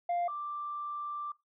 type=tone pair in turn; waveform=sine; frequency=698.5 / 1177.5 Hz; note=F5 / D6; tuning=0 / +4 cents; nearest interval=major sixth; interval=904 cents; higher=second; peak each=-26 / -35 dBFS; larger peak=first; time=0.09-0.28 / 0.28-1.32 s; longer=second; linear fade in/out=5 ms; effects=noise-tail reverb RT60 0.2 s tail -19 dB re dry + tanh soft clip ceiling -27 dBFS